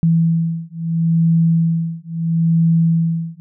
sine beating tone pair, 164.81 / 165.56 Hz, E3 / E3, 0 / +8 cents, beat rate 0.75 Hz, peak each -16 dBFS, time 0.03-3.4 s, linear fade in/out 0 ms, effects none

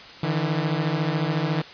sawtooth beating tone pair, 150 / 164 Hz, D3 / E3, +37 / -9 cents, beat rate 14 Hz, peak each -21 dBFS, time 0.23-1.62 s, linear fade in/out 5 ms, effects white hiss -42 dBFS RMS until 1.73 s + resampled to 11025 Hz

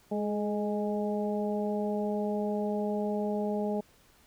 harmonic tone with a mistuned harmonic, 207.3 Hz, G#3, 3 cents flat, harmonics 1 / 2 / 3 / 4, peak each -31 / -33 / -35 / -39 dBFS, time 0.11-3.81 s, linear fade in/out 10 ms, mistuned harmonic 2, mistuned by +27 cents, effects pink hiss -62 dBFS RMS until 4.26 s

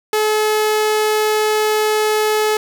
sawtooth tone, 428.6 Hz, A4, 45 cents flat, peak -10 dBFS, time 0.13-2.57 s, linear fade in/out 2 ms, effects none

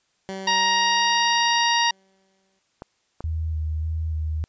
15% pulse tone with exponential decay, 191.9 Hz, G3, 37 cents flat, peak -23 dBFS, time 0.29-2.59 s, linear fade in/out 0 ms, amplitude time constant 500 ms
harmonic tone, 939 Hz, A#5, 12 cents sharp, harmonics 1 / 2 / 3 / 4 / 5 / 6, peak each -21 / -24 / -26 / -27 / -28 / -29 dBFS, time 0.47-1.91 s, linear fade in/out 5 ms
clicks, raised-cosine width 1 ms, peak -21 dBFS, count 2, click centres 2.821 / 3.206 s
sine tone with vibrato, 79 Hz, D#2, 27 cents sharp, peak -23 dBFS, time 3.24-4.44 s, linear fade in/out 0 ms, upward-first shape square, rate 1.7 Hz, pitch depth 21 cents each way
effects white hiss -68 dBFS RMS until 4.48 s + resampled to 16000 Hz

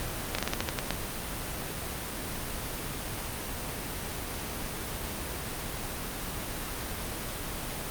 slowing click train, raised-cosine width 0.2 ms, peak -10 dBFS, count 9, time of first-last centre 0.35-0.907 s, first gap 35 ms, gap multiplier 1.19, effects pink hiss -35 dBFS RMS until 7.9 s + Opus 32 kbps

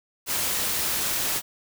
white noise, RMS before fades -26 dBFS, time 0.26-1.42 s, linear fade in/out 50 ms, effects none

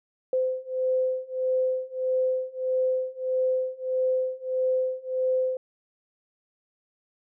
sine beating tone pair, 514 / 515.6 Hz, C5 / C5, -31 / -26 cents, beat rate 1.6 Hz, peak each -27 / -26 dBFS, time 0.33-5.57 s, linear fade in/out 2 ms, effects none

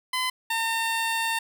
15% pulse tone pair in turn, 1019 / 907.8 Hz, C6 / A#5, -46 / -46 cents, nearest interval major second, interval 200 cents, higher first, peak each -18 dBFS, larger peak neither, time 0.13-0.3 / 0.5-1.39 s, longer second, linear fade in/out 5 ms, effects none

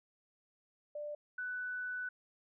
sine tone pair in turn, 592 / 1491.7 Hz, D5 / F#6, +14 / +14 cents, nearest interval octave + major third, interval 1600 cents, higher second, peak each -39 / -37 dBFS, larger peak second, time 0.95-1.15 / 1.38-2.09 s, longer second, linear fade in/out 5 ms, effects none

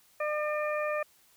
harmonic tone, 602 Hz, D5, 43 cents sharp, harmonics 1 / 2 / 3 / 4, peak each -30 / -35 / -38 / -39 dBFS, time 0.2-1.03 s, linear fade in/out 5 ms, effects white hiss -63 dBFS RMS until 1.36 s

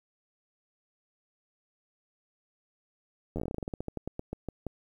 slowing click train, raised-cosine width 2 ms, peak -21 dBFS, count 22, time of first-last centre 3.36-4.667 s, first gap 11 ms, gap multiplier 1.15, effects 10-bit

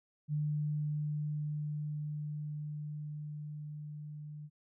sine tone with level ramp, 149.7 Hz, D3, 33 cents sharp, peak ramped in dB -30 to -43 dBFS, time 0.28-4.5 s, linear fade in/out 50 ms, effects none

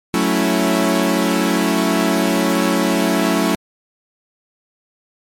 sawtooth chord, F# minor seventh, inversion none, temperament equal, 185 / 220 / 277.2 / 329.6 Hz, F#3 / A3 / C#4 / E4, 0 / 0 / 0 / 0 cents, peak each -16 dBFS, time 0.14-3.55 s, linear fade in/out 0 ms, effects MP3 64 kbps

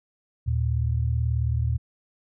sine tone pair together, 77.78 / 116.31 Hz, D#2 / A#2, 0 / -3 cents, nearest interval perfect fifth, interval 697 cents, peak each -24 dBFS, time 0.46-1.78 s, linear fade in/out 20 ms, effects none

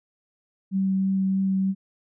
sine tone with vibrato, 191.9 Hz, G3, 37 cents flat, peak -20 dBFS, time 0.71-1.75 s, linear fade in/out 50 ms, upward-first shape triangle, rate 3.2 Hz, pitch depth 9 cents each way, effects none

